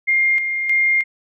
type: tone with tremolo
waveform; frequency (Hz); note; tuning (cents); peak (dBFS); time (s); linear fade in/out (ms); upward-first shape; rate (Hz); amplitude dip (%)
sine; 2118; C7; +21; -13; 0.07-1.04; 20; square; 1.6; 50
effects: none